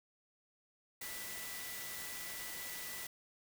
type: tone in noise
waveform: sine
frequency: 1975.5 Hz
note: B6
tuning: in tune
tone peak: -50 dBFS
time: 1.01-3.07 s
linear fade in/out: 5 ms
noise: white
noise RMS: -45 dBFS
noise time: 1.01-3.07 s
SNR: -8 dB
effects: none